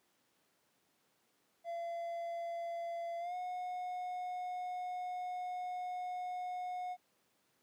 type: tone with pitch glide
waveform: triangle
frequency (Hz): 681 to 725.7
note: F5 to F#5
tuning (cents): -44 to -34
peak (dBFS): -36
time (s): 1.64-6.97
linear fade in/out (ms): 50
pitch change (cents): +110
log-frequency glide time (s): 3.19-3.35
effects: pink hiss -75 dBFS RMS until 7.62 s + high-pass 200 Hz 12 dB/octave